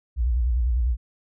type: tone with vibrato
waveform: sine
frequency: 60.2 Hz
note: B1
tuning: 44 cents flat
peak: -18 dBFS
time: 0.16-0.97 s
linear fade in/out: 50 ms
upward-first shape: square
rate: 10 Hz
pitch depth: 120 cents each way
effects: tanh soft clip ceiling -14 dBFS